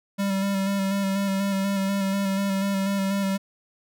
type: tone with vibrato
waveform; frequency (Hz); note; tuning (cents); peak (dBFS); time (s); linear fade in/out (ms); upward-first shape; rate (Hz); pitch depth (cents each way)
square; 196; G3; 0; -23; 0.18-3.38; 20; square; 4.1; 21
effects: none